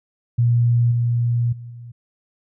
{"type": "tone with level steps", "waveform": "sine", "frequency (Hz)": 119.1, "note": "A#2", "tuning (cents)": 38, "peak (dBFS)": [-13, -16, -32, -34], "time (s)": [0.38, 1.92], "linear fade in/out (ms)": 10, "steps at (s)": [0.91, 1.52, 1.7], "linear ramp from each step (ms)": 10, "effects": []}